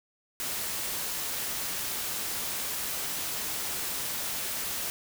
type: noise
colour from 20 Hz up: white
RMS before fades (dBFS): -33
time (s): 0.4-4.9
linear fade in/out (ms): 0
effects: none